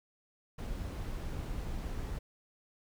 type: noise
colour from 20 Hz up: brown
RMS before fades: -38 dBFS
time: 0.58-2.19 s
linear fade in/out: 10 ms
effects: none